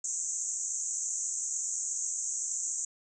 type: band-pass noise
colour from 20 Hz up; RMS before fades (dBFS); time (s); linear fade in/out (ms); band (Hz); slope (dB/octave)
pink; -34; 0.04-2.85; 5; 6300 to 7800; 96
effects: none